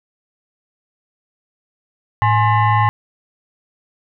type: tone with frequency modulation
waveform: sine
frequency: 110 Hz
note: A2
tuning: in tune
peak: -11 dBFS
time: 2.22-2.89 s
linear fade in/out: 0 ms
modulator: 948 Hz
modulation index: 1.3
effects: none